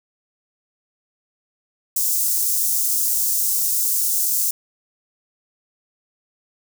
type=high-pass noise; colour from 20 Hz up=white; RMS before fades=-20 dBFS; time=1.96-4.51 s; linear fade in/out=5 ms; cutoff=6200 Hz; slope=24 dB/octave; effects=none